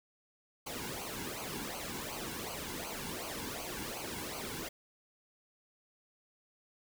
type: noise with flanger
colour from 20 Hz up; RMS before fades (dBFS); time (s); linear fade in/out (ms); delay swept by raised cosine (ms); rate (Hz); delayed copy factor
pink; -41; 0.66-4.69; 10; 0.55 to 1.65; 2.7; -0.75
effects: none